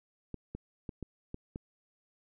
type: clicks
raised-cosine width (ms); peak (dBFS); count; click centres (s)
3; -26; 6; 0.343 / 0.55 / 0.892 / 1.027 / 1.344 / 1.559
effects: none